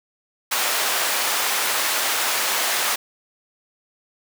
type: high-pass noise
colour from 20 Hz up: pink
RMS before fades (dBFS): -22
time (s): 0.51-2.96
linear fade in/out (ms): 10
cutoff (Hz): 800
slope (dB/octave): 12
effects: none

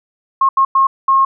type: tone bursts at uneven times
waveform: sine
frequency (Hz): 1078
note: C#6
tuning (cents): -49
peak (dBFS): -8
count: 4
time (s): 0.41-0.49 / 0.57-0.65 / 0.75-0.87 / 1.08-1.25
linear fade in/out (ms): 5
effects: none

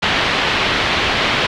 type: low-pass noise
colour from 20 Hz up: white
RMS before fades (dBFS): -17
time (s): 0.02-1.47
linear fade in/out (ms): 10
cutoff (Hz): 3500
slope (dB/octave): 24
effects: none

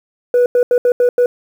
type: tone bursts at uneven times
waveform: sine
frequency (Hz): 489.7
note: B4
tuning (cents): -15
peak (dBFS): -6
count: 6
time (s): 0.34-0.46 / 0.55-0.63 / 0.71-0.78 / 0.85-0.92 / 1-1.09 / 1.18-1.26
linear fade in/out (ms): 2
effects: tanh soft clip ceiling -7 dBFS + 7-bit

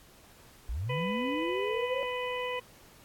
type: linear sweep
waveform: sine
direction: up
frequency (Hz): 46.98 to 554.4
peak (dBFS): -31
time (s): 0.69-2.03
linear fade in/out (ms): 0
type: harmonic tone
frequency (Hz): 498.4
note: B4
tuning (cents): +16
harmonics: 1 / 2 / 4 / 5 / 6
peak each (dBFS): -34 / -37 / -40 / -41 / -42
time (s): 0.89-2.6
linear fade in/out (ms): 10
effects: pink hiss -57 dBFS RMS until 3.04 s + AAC 64 kbps

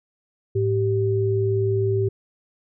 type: tone pair together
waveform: sine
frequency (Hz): 107.57 / 388.7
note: A2 / G4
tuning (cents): -39 / -15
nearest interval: octave + minor seventh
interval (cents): 2224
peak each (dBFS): -21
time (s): 0.55-2.09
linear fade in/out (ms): 10
effects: none

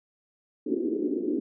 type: band-pass noise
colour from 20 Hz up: white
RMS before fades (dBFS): -28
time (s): 0.66-1.4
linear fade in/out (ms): 10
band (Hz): 250 to 380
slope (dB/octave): 48
effects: none

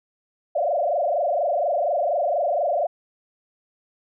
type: tone with frequency modulation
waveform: sine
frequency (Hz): 638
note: D#5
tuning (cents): +43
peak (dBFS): -19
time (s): 0.55-2.87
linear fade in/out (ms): 10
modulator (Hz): 24.2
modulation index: 3.3
effects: none

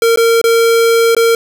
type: tone with dropouts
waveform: square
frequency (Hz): 460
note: A#4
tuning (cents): -23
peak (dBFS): -8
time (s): 0.02-1.35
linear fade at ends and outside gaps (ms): 2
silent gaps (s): 0.16-0.173 / 0.415-0.44 / 1.149-1.166
effects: none

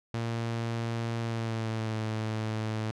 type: tone with pitch glide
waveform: sawtooth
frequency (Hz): 115.5 to 109.65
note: A#2 to A2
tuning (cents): -16 to -6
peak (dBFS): -26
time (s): 0.14-2.91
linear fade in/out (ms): 0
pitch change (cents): -90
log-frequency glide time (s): 1.2-2
effects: low-pass 6000 Hz 12 dB/octave

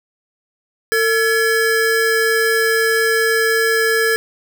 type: tone pair together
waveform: square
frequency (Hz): 450.3 / 1700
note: A4 / G#6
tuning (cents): +40 / +40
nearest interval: octave + major seventh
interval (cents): 2300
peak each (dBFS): -17 / -17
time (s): 0.92-4.16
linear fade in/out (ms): 0
effects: none

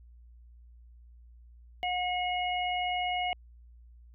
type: harmonic tone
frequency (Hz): 723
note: F#5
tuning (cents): -40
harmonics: 1 / 3 / 4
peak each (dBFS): -30 / -35 / -36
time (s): 1.83-3.33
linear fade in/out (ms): 0
effects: added 59 Hz sine -51 dBFS peak until 4.14 s

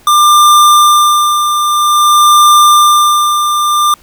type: tone with tremolo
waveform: square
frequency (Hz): 1194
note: D6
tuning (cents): +28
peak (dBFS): -3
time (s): 0.07-3.94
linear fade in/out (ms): 2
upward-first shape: sine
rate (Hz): 0.51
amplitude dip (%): 55
effects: pink hiss -44 dBFS RMS until 4.02 s

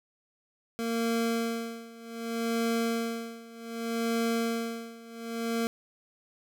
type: tone with tremolo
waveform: 25% pulse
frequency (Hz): 230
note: A#3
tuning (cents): -23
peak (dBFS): -22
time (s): 0.79-5.67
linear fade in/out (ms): 0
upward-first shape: sine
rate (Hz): 0.65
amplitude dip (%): 90
effects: none

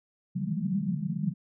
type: band-pass noise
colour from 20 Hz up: white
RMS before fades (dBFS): -30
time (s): 0.35-1.34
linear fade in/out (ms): 10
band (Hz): 140 to 210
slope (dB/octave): 96
effects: none

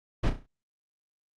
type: noise with echo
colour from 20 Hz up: brown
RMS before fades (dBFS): -24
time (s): 0.23-0.3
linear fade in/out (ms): 10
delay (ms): 33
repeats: 5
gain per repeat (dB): -7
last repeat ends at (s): 0.465
effects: low-pass 5000 Hz 12 dB/octave + Opus 48 kbps

